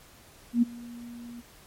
sine tone with ADSR envelope, 237.8 Hz, A#3, 35 cents sharp, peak -16 dBFS, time 0.53-1.42 s, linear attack 93 ms, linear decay 17 ms, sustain -23 dB, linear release 28 ms, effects pink hiss -54 dBFS RMS until 1.66 s + MP3 64 kbps

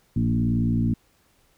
sine tone with frequency modulation, 170 Hz, F3, 46 cents flat, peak -19 dBFS, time 0.16-0.94 s, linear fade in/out 5 ms, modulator 58.4 Hz, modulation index 1.7, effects pink hiss -63 dBFS RMS until 1.57 s

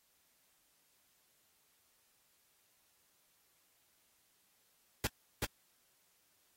pink noise with echo, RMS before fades -33 dBFS, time 5.04-5.07 s, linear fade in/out 2 ms, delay 380 ms, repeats 1, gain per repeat -2 dB, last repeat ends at 5.45 s, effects white hiss -73 dBFS RMS until 6.56 s + AAC 48 kbps

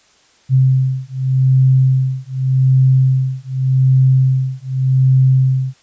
sine beating tone pair, 130.81 / 131.66 Hz, C3 / C3, 0 / +11 cents, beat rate 0.85 Hz, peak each -13 / -13 dBFS, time 0.49-5.74 s, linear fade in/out 50 ms, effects white hiss -52 dBFS RMS until 5.82 s + resampled to 16000 Hz

